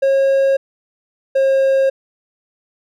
triangle tone pair in turn, 543 / 538 Hz, C#5 / C5, -36 / +48 cents, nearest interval unison, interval 16 cents, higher first, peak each -9 dBFS, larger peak neither, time 0.02-0.57 / 1.35-1.9 s, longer neither, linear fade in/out 10 ms, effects none

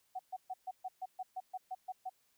sine tone bursts, 747 Hz, F#5, 16 cents sharp, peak -37 dBFS, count 12, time 0.15-2.096 s, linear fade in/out 10 ms, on 43 ms, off 130 ms, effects white hiss -74 dBFS RMS until 2.37 s

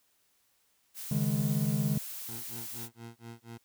blue noise, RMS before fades -41 dBFS, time 0.94-2.89 s, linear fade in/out 50 ms
triangle chord, C# suspended second, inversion none, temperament just, 138.59 / 155.92 / 207.9 Hz, C#3 / D#3 / G#3, 0 / +4 / +2 cents, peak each -29 dBFS, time 1.11-1.98 s, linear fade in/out 5 ms
20% pulse tone with tremolo, 116.4 Hz, A#2, 2 cents flat, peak -37 dBFS, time 2.28-3.58 s, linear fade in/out 10 ms, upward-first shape sine, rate 4.2 Hz, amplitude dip 100%
effects white hiss -71 dBFS RMS until 3.64 s

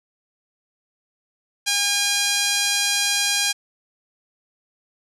5% pulse tone with band-pass filter, 811 Hz, G#5, 41 cents flat, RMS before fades -21 dBFS, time 1.66-3.53 s, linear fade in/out 20 ms, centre 3800 Hz, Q 0.5, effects none

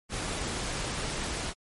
pink noise, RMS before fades -33 dBFS, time 0.09-1.54 s, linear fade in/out 50 ms, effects low-pass 12000 Hz 12 dB/octave + MP3 48 kbps

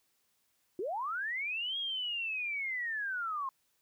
sine linear two-way sweep, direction up then down, 329.6 to 3303 to 1042 Hz, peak -33 dBFS, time 0.79-3.49 s, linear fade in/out 2 ms, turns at 1.78 s, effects white hiss -75 dBFS RMS until 3.81 s

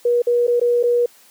sine tone with dropouts, 481 Hz, B4, 46 cents flat, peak -13 dBFS, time 0.05-1.06 s, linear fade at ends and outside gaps 5 ms, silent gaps 0.22-0.269 / 0.469-0.478 / 0.598-0.613 / 0.829-0.836 s, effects white hiss -50 dBFS RMS until 1.3 s + high-pass 200 Hz 12 dB/octave

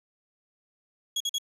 30% pulse tone bursts, 3322 Hz, G#7, in tune, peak -23 dBFS, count 3, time 1.16-1.384 s, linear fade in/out 5 ms, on 44 ms, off 46 ms, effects resampled to 32000 Hz

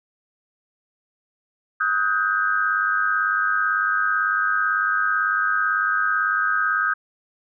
sine tone cluster, 1262 / 1486 / 1584 Hz, D#6 / F#6 / G6, +24 / +7 / +18 cents, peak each -22 / -25 / -22 dBFS, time 1.8-6.94 s, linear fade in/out 10 ms, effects none

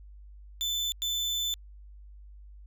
35% pulse tone bursts at uneven times, 3520 Hz, A7, in tune, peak -26 dBFS, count 2, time 0.61-0.92 / 1.02-1.54 s, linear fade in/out 0 ms, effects added 50 Hz sine -46 dBFS peak until 2.66 s

